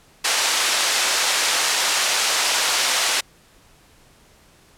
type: band-pass noise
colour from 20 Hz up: white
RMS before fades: -20 dBFS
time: 0.24-3.21 s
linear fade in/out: 10 ms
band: 580 to 6600 Hz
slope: 12 dB/octave
effects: pink hiss -53 dBFS RMS until 4.77 s + low-pass 12000 Hz 12 dB/octave